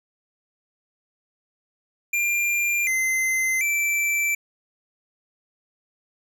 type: tone with pitch steps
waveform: square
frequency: 2389 / 2066 / 2334 Hz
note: D7 / C7 / D7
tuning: +29 / -22 / -11 cents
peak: -21 dBFS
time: 2.13-4.35 s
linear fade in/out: 5 ms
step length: 740 ms
effects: none